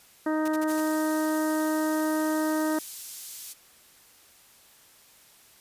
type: harmonic tone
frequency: 311.1 Hz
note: D#4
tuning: in tune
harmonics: 1 / 2 / 3 / 4 / 5 / 6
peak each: -25 / -31 / -35 / -37 / -39 / -41 dBFS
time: 0.26-2.79 s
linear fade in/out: 5 ms
type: noise bursts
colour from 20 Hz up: white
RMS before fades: -40 dBFS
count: 5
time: 0.45-0.806 s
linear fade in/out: 5 ms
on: 32 ms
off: 49 ms
type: high-pass noise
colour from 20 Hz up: pink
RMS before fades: -40 dBFS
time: 0.67-3.54 s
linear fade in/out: 20 ms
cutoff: 6200 Hz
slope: 12 dB/octave
effects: white hiss -56 dBFS RMS until 5.6 s + resampled to 32000 Hz